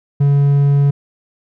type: tone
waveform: triangle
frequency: 141.6 Hz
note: C#3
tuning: 37 cents sharp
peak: -7 dBFS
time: 0.2-0.91 s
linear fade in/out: 10 ms
effects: none